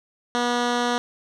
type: tone with low-pass filter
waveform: 10% pulse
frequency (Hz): 242.1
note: B3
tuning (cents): -34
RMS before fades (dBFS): -23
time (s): 0.35-0.98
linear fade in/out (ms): 0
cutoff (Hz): 5500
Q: 1
effects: none